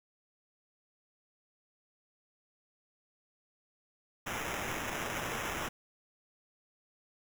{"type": "noise with sample-and-hold", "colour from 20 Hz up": "violet", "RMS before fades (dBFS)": -37, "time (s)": [4.26, 5.69], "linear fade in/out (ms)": 10, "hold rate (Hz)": 4410, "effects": []}